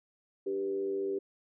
sine tone with frequency modulation, 392 Hz, G4, in tune, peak -30 dBFS, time 0.46-1.19 s, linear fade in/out 10 ms, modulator 94.9 Hz, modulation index 0.58, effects none

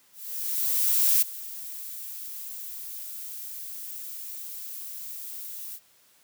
violet noise with ADSR envelope, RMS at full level -20 dBFS, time 0.12-5.8 s, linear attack 1100 ms, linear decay 10 ms, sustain -18 dB, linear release 59 ms, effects white hiss -61 dBFS RMS until 6.23 s + high-pass 80 Hz 12 dB/octave

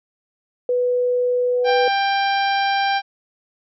sine tone, 493.9 Hz, B4, in tune, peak -16 dBFS, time 0.69-1.88 s, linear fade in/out 2 ms
sine tone with exponential growth, 740 Hz, F#5, in tune, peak -25 dBFS, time 1.45-1.71 s, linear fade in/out 5 ms, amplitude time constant 56 ms
harmonic tone, 791 Hz, G5, 15 cents sharp, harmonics 1 / 2 / 3 / 4 / 5 / 6 / 7, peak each -18 / -24 / -28 / -30 / -32 / -34 / -35 dBFS, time 1.64-3.02 s, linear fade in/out 50 ms
effects none

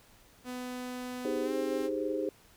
sawtooth tone with pitch glide, 250 to 264.9 Hz, B3 to C4, +21 to +22 cents, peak -33 dBFS, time 0.44-1.9 s, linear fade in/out 50 ms, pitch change +101 cents, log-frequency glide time 1.43-1.52 s
sine chord, Ab major seventh, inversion second, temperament equal, 311.1 / 392 / 415.3 / 523.3 Hz, Eb4 / G4 / Ab4 / C5, 0 / 0 / 0 / 0 cents, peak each -35 / -36 / -36 / -35 dBFS, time 1.25-2.29 s, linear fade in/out 2 ms
effects pink hiss -60 dBFS RMS until 2.56 s

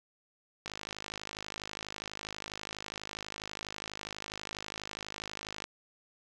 click train, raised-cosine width 0.2 ms, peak -21 dBFS, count 261, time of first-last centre 0.66-5.641 s, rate 52.2 Hz, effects none

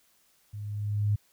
sine tone with level ramp, 103.83 Hz, G#2, in tune, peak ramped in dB -36 to -21 dBFS, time 0.53-1.16 s, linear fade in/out 10 ms, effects white hiss -66 dBFS RMS until 1.32 s

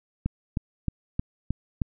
click train, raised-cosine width 5 ms, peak -13 dBFS, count 6, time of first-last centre 0.26-1.818 s, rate 3.21 Hz, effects none

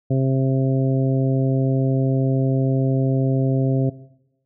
harmonic tone, 133 Hz, C3, 29 cents sharp, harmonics 1 / 2 / 3 / 4 / 5, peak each -17 / -23 / -27 / -29 / -31 dBFS, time 0.1-3.9 s, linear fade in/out 10 ms, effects noise-tail reverb RT60 0.9 s tail -19 dB re dry

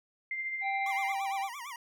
sine tone with tremolo, 2093 Hz, C7, in tune, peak -31 dBFS, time 0.31-1.12 s, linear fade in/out 2 ms, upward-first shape sine, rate 14 Hz, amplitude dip 40%
harmonic tone, 784 Hz, G5, in tune, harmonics 1 / 3 / 5, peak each -31 / -42 / -52 dBFS, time 0.61-1.5 s, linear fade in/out 50 ms
25% pulse tone with vibrato, 1046.5 Hz, C6, in tune, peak -36 dBFS, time 0.86-1.76 s, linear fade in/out 2 ms, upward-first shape sine, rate 8.8 Hz, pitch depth 210 cents each way
effects none

